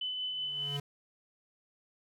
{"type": "tone with tremolo", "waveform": "sine", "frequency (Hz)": 3014, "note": "F#7", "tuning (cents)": 31, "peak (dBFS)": -32, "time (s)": [0.01, 0.77], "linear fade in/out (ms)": 5, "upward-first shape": "triangle", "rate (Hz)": 5.3, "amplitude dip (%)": 30}
{"type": "tone with exponential growth", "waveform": "square", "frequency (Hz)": 142.5, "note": "C#3", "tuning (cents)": 48, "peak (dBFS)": -34, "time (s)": [0.29, 0.8], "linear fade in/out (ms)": 5, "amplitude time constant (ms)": 110}
{"effects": []}